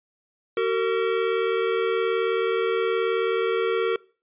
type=tone pair together; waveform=square; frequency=378 / 456.9 Hz; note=F#4 / A#4; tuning=+37 / -35 cents; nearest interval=minor third; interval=328 cents; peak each=-26 / -23 dBFS; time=0.57-3.96 s; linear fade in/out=2 ms; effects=noise-tail reverb RT60 0.4 s tail -23 dB re dry + resampled to 8000 Hz